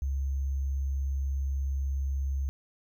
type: tone with sample-and-hold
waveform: sine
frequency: 68.3 Hz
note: C#2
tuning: 25 cents flat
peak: -27 dBFS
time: 0.02-2.49 s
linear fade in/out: 0 ms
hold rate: 6300 Hz
effects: none